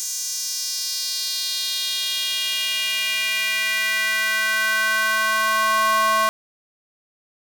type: tone with high-pass filter sweep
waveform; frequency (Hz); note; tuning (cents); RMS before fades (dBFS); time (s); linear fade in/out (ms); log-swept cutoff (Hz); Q
square; 218.4; A3; -13; -22; 0-6.29; 0; 6500 to 970; 3.1
effects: none